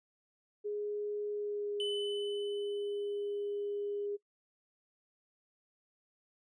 sine tone with pitch glide, 415.3 to 408.4 Hz, G#4 to G#4, 0 to -29 cents, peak -34 dBFS, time 0.64-4.17 s, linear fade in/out 20 ms, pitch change -29 cents, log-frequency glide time 1.31-1.98 s
triangle tone with exponential decay, 3013 Hz, F#7, 31 cents sharp, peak -32 dBFS, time 1.8-4.06 s, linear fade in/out 1 ms, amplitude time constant 490 ms
effects noise-tail reverb RT60 0.1 s tail -22 dB re dry + resampled to 22050 Hz

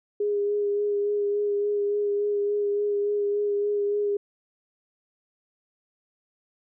sine tone with vibrato, 410.1 Hz, G#4, 22 cents flat, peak -22 dBFS, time 0.2-4.17 s, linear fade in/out 5 ms, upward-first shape sine, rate 3.5 Hz, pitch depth 18 cents each way, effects none

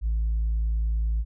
sine tone, 55 Hz, A1, in tune, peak -20 dBFS, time 0.01-1.25 s, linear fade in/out 50 ms, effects tanh soft clip ceiling -20 dBFS

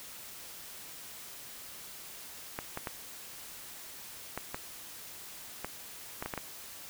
clicks, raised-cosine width 0.5 ms, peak -20 dBFS, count 10, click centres 2.589 / 2.774 / 2.872 / 4.376 / 4.545 / 5.646 / 6.225 / 6.26 / 6.338 / 6.377 s, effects white hiss -47 dBFS RMS until 6.89 s

